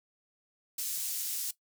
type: high-pass noise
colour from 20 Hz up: pink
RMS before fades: -35 dBFS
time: 0.78-1.51 s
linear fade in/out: 5 ms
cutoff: 6900 Hz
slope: 12 dB/octave
effects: noise-tail reverb RT60 0.1 s tail -17 dB re dry